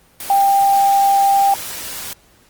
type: tone in noise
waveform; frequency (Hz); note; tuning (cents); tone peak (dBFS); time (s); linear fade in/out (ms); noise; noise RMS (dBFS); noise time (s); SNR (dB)
sine; 792; G5; +18; -10; 0.3-1.54; 2; white; -28; 0.2-2.13; +15
effects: pink hiss -52 dBFS RMS until 2.49 s + Opus 24 kbps